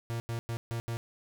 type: tone bursts at uneven times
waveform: 45% pulse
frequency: 116.4 Hz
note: A#2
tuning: 2 cents flat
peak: -32 dBFS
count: 5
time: 0.1-0.2 / 0.29-0.39 / 0.49-0.57 / 0.71-0.8 / 0.88-0.97 s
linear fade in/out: 0 ms
effects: none